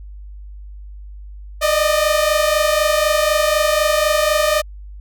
sawtooth tone pair together, 596 / 620 Hz, D5 / D#5, +25 / -6 cents, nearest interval minor second, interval 69 cents, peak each -13 / -13 dBFS, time 1.61-4.62 s, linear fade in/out 20 ms, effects added 50 Hz sine -32 dBFS peak until 5 s

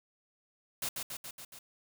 white noise with echo, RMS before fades -35 dBFS, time 0.82-0.89 s, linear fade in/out 5 ms, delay 140 ms, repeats 5, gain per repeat -3 dB, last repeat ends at 1.59 s, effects none

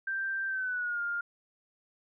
sine tone with pitch glide, 1571 to 1407.7 Hz, G6 to F6, +3 to +13 cents, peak -30 dBFS, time 0.07-1.21 s, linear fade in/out 5 ms, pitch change -190 cents, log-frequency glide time 0.47-1.01 s, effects none

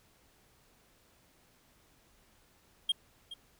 triangle tone with echo, 3225 Hz, G7, 48 cents sharp, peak -24 dBFS, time 2.89-2.92 s, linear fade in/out 5 ms, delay 420 ms, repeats 1, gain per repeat -15 dB, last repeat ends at 3.34 s, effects pink hiss -66 dBFS RMS until 3.59 s

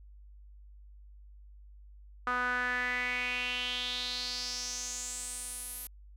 sawtooth tone with band-pass filter sweep, 248.1 Hz, B3, 8 cents sharp, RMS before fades -35 dBFS, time 2.27-5.87 s, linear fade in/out 0 ms, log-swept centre 1300 to 12000 Hz, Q 5, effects added 50 Hz sine -50 dBFS peak until 6.16 s

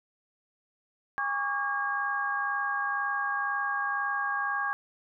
sine tone cluster, 814 / 1119 / 1181 / 1627 Hz, G#5 / C#6 / D6 / G#6, -35 / +16 / +9 / -36 cents, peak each -35 / -32 / -39 / -30 dBFS, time 1.18-4.73 s, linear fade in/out 0 ms, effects none

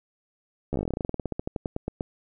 slowing click train, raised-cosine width 2 ms, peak -15 dBFS, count 26, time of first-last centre 0.73-2.009 s, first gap 13 ms, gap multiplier 1.1, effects none

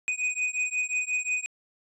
square beating tone pair, 2489 / 2494.6 Hz, D#7 / D#7, 0 / +4 cents, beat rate 5.6 Hz, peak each -30 dBFS, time 0.08-1.46 s, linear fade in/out 0 ms, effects resampled to 24000 Hz

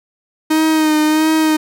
45% pulse tone with vibrato, 311.1 Hz, D#4, in tune, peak -11 dBFS, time 0.5-1.57 s, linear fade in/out 10 ms, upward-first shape sine, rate 1.5 Hz, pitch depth 30 cents each way, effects none

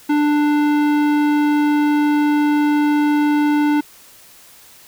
sine tone with tanh clipping, 295.7 Hz, D4, 12 cents sharp, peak -15 dBFS, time 0.09-3.81 s, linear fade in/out 10 ms, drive 17 dB, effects white hiss -45 dBFS RMS until 4.87 s

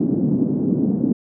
white band-pass noise, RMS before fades -19 dBFS, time 0-1.13 s, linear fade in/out 10 ms, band 170 to 290 Hz, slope 24 dB/octave, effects none

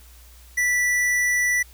sine tone with hard clipping, 1967 Hz, B6, 7 cents flat, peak -20 dBFS, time 0.57-1.63 s, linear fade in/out 10 ms, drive 13 dB, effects added 60 Hz sine -46 dBFS peak until 1.73 s + white hiss -52 dBFS RMS until 1.73 s

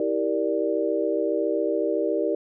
sine chord, E half-diminished seventh, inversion none, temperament equal with one note detuned, 324.5 / 392 / 466.2 / 587.3 Hz, E4 / G4 / Bb4 / D5, -27 / 0 / 0 / 0 cents, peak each -27 dBFS, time 0-2.35 s, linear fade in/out 2 ms, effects none

